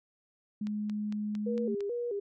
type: tone with pitch glide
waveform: sine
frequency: 210 to 222 Hz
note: G#3 to A3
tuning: +19 to +16 cents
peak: -31 dBFS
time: 0.61-1.75 s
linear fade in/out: 5 ms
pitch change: +97 cents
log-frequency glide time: 1.46-1.55 s
type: click train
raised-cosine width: 0.2 ms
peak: -30 dBFS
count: 6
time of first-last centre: 0.67-1.806 s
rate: 4.4 Hz
type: tone with vibrato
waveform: sine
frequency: 440 Hz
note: A4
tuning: in tune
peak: -31 dBFS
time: 1.46-2.2 s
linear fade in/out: 10 ms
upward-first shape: square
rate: 2.3 Hz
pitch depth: 150 cents each way
effects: none